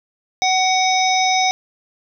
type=harmonic tone; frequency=749 Hz; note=F#5; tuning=21 cents sharp; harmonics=1 / 3 / 5 / 7 / 8; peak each=-16 / -21 / -23 / -24 / -25 dBFS; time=0.42-1.51 s; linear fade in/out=0 ms; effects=none